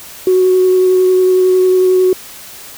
sine tone with vibrato, 370 Hz, F#4, in tune, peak -6 dBFS, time 0.27-2.13 s, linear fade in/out 2 ms, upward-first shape sine, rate 11 Hz, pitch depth 11 cents each way, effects tanh soft clip ceiling -2 dBFS + white hiss -33 dBFS RMS until 2.77 s

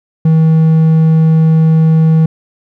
triangle tone, 160 Hz, D#3, 49 cents sharp, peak -3 dBFS, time 0.25-2.26 s, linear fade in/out 5 ms, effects none

